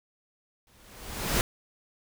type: noise with exponential growth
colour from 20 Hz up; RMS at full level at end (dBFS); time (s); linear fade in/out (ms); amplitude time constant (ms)
pink; -23; 0.67-1.41; 1; 160
effects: none